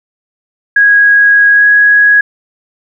sine tone with pitch glide, 1651 to 1664.4 Hz, G#6 to G#6, -11 to +3 cents, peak -3 dBFS, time 0.76-2.21 s, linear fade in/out 5 ms, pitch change +14 cents, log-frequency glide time 1.53-1.66 s, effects none

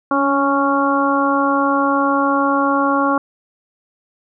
harmonic tone with a mistuned harmonic, 277.2 Hz, C#4, in tune, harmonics 1 / 2 / 3 / 4 / 5, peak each -18 / -21 / -22 / -18 / -22 dBFS, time 0.11-3.18 s, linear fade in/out 2 ms, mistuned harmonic 1, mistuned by +24 cents, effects none

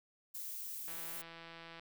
violet noise, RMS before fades -44 dBFS, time 0.34-1.22 s, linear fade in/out 10 ms
click train, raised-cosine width 0.3 ms, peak -35 dBFS, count 153, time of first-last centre 0.88-1.796 s, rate 166 Hz
effects none

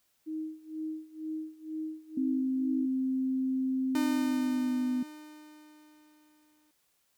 sine tone with tremolo, 313.9 Hz, D#4, 15 cents sharp, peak -32 dBFS, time 0.26-2.87 s, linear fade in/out 20 ms, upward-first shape sine, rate 2.1 Hz, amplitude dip 90%
sine tone with pitch glide, 261.6 to 251.4 Hz, C4 to B3, 0 to +31 cents, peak -27 dBFS, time 2.17-5.03 s, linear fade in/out 5 ms, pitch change -69 cents, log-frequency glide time 3.91-4.72 s
45% pulse tone with exponential decay, 303.6 Hz, D#4, 42 cents flat, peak -28 dBFS, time 3.95-6.71 s, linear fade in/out 2 ms, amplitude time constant 600 ms
effects white hiss -73 dBFS RMS until 7.17 s

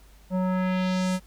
square tone with low-pass filter sweep, 185 Hz, F#3, in tune, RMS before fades -25 dBFS, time 0.3-1.2 s, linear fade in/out 50 ms, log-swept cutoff 680 to 11000 Hz, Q 1.3, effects added 50 Hz sine -51 dBFS peak until 1.26 s + pink hiss -58 dBFS RMS until 1.26 s

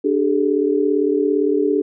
sine chord, D suspended fourth, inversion none, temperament equal with one note detuned, 293.7 / 392 / 429.7 Hz, D4 / G4 / A4, 0 / 0 / -41 cents, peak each -19 dBFS, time 0.04-1.82 s, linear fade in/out 10 ms, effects none

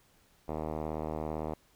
5% pulse tone with low-pass filter, 77.78 Hz, D#2, in tune, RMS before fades -36 dBFS, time 0.48-1.54 s, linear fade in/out 5 ms, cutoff 840 Hz, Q 0.89, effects pink hiss -66 dBFS RMS until 1.75 s

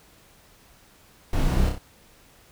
brown noise with echo, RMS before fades -22 dBFS, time 1.33-1.69 s, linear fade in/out 2 ms, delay 31 ms, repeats 3, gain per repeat -4 dB, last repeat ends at 1.783 s, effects pink hiss -55 dBFS RMS until 2.51 s

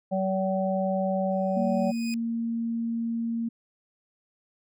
harmonic tone, 190.1 Hz, F#3, 47 cents sharp, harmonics 1 / 3 / 4, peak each -27 / -27 / -31 dBFS, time 0.11-1.92 s, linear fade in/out 20 ms
20% pulse tone with exponential growth, 2489 Hz, D#7, in tune, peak -29 dBFS, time 1.31-2.14 s, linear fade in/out 0 ms, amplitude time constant 180 ms
sine tone, 230.6 Hz, A#3, 19 cents flat, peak -26 dBFS, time 1.56-3.49 s, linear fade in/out 10 ms
effects none

